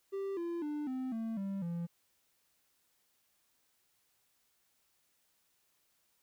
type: tone with pitch steps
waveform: triangle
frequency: 392 / 341.3 / 297.1 / 258.6 / 225.1 / 196 / 170.63 Hz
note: G4 / F4 / D4 / C4 / A3 / G3 / F3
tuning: 0 / -40 / +20 / -20 / +40 / 0 / -40 cents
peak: -33 dBFS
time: 0.12-1.87 s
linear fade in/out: 20 ms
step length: 250 ms
effects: white hiss -75 dBFS RMS until 6.22 s